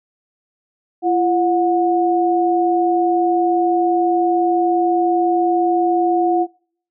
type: tone pair together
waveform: sine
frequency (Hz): 341.2 / 727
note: F4 / F#5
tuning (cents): -40 / -31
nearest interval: octave + minor second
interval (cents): 1309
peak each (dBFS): -16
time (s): 1.02-6.47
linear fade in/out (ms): 50
effects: noise-tail reverb RT60 0.6 s tail -26 dB re dry